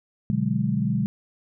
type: chord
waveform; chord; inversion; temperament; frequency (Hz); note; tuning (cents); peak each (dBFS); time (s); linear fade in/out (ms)
sine; G# half-diminished seventh; first; equal; 123.47 / 146.83 / 185 / 207.7; B2 / D3 / F#3 / G#3; 0 / 0 / 0 / 0; -27 / -27 / -27 / -25; 0.3-1.06; 0
effects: none